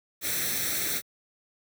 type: noise with comb filter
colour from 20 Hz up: white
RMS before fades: -29 dBFS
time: 0.21-1.02 s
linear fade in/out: 50 ms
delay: 0.51 ms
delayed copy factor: +0.7
effects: high-pass 80 Hz 12 dB/octave